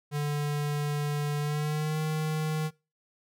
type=tone with pitch glide; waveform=square; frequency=146.83 to 155.56 Hz; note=D3 to D#3; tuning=0 to 0 cents; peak=-28 dBFS; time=0.11-2.71 s; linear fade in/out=50 ms; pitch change=+100 cents; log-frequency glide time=1.39-1.99 s; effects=noise-tail reverb RT60 0.3 s tail -23 dB re dry